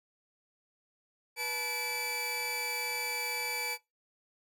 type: tone cluster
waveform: sawtooth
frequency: 488 / 863 / 2314 Hz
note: B4 / A5 / D7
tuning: -21 / -34 / -26 cents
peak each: -39 / -38 / -30 dBFS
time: 1.36-3.78 s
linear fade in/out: 50 ms
effects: noise-tail reverb RT60 0.2 s tail -20 dB re dry